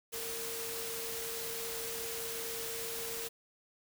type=tone in noise; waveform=sine; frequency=457.9 Hz; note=A#4; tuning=31 cents flat; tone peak=-43 dBFS; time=0.12-3.29 s; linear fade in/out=20 ms; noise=white; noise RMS=-40 dBFS; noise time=0.12-3.29 s; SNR=-6 dB; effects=none